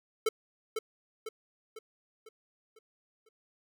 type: tone with echo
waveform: square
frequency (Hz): 440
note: A4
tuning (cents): 0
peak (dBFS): -25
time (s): 0.26-0.29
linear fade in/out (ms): 5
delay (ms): 500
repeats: 6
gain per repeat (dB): -6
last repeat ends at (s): 3.29
effects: none